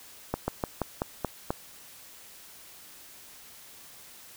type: slowing click train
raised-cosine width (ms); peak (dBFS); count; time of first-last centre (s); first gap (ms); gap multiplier
1; -13; 7; 0.34-1.505; 140; 1.13
effects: white hiss -50 dBFS RMS until 4.36 s